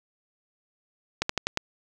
slowing click train, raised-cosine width 0.2 ms, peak -7 dBFS, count 5, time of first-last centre 1.22-1.574 s, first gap 74 ms, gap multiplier 1.12, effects none

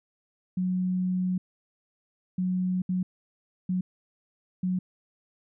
sine tone bursts at uneven times, 183.4 Hz, F#3, 15 cents flat, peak -24 dBFS, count 5, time 0.57-1.38 / 2.38-2.82 / 2.89-3.03 / 3.69-3.81 / 4.63-4.79 s, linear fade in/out 5 ms, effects none

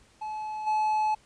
triangle tone with level steps, 859 Hz, A5, 42 cents flat, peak -30 / -21 dBFS, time 0.21-1.15 s, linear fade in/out 10 ms, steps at 0.66 s, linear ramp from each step 20 ms, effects pink hiss -60 dBFS RMS until 1.25 s + resampled to 22050 Hz

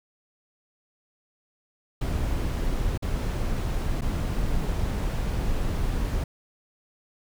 brown noise with dropouts, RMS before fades -26 dBFS, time 2.01-6.24 s, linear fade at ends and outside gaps 5 ms, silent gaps 2.977-3.023 / 4.01-4.018 s, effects none

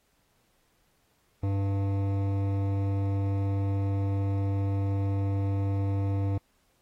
sine tone with hard clipping, 98.6 Hz, G2, 11 cents sharp, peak -27 dBFS, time 1.43-6.38 s, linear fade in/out 5 ms, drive 14 dB, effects pink hiss -70 dBFS RMS until 6.81 s + AAC 48 kbps

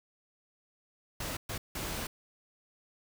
pink noise bursts at uneven times, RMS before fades -37 dBFS, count 3, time 1.2-1.37 / 1.49-1.58 / 1.75-2.07 s, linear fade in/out 5 ms, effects none

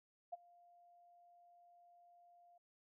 sine tone with ADSR envelope, 699 Hz, F5, 1 cent sharp, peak -40 dBFS, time 0.32-2.58 s, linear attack 14 ms, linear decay 23 ms, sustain -24 dB, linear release 6 ms, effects none

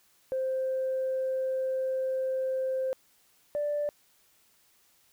sine tone pair in turn, 523.3 / 586.9 Hz, C5 / D5, 0 / -1 cents, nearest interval major second, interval 199 cents, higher second, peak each -26 / -26 dBFS, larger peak neither, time 0.32-2.93 / 3.55-3.89 s, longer first, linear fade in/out 0 ms, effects tanh soft clip ceiling -23 dBFS + white hiss -65 dBFS RMS until 5.12 s

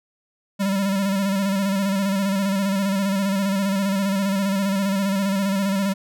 square tone with vibrato, 196 Hz, G3, in tune, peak -20 dBFS, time 0.59-5.94 s, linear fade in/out 20 ms, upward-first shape square, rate 15 Hz, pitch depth 40 cents each way, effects none

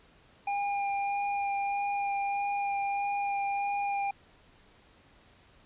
square tone with vibrato, 804 Hz, G5, 44 cents sharp, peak -29 dBFS, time 0.47-4.11 s, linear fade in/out 5 ms, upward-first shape sine, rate 1.6 Hz, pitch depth 11 cents each way, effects pink hiss -60 dBFS RMS until 5.65 s + resampled to 8000 Hz

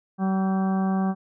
harmonic tone with a mistuned harmonic, 190.9 Hz, G3, 46 cents flat, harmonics 1 / 2 / 3 / 4 / 5 / 6 / 7 / 8, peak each -21 / -35 / -39 / -31 / -43 / -37 / -47 / -43 dBFS, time 0.18-1.15 s, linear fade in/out 50 ms, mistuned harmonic 8, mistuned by +40 cents, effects none

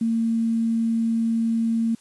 sine tone with quantisation, 227.7 Hz, A#3, 40 cents flat, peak -19 dBFS, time 0.01-1.95 s, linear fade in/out 5 ms, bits 8, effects white hiss -56 dBFS RMS until 2 s + resampled to 24000 Hz

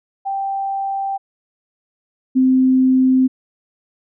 sine tone pair in turn, 784 / 259.4 Hz, G5 / C4, 0 / -15 cents, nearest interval octave + perfect fifth, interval 1915 cents, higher first, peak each -19 / -10 dBFS, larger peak second, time 0.25-1.18 / 2.35-3.28 s, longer neither, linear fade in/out 20 ms, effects none

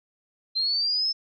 sine linear sweep, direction up, 4100 to 5290 Hz, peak -22 dBFS, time 0.55-1.13 s, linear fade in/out 20 ms, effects none

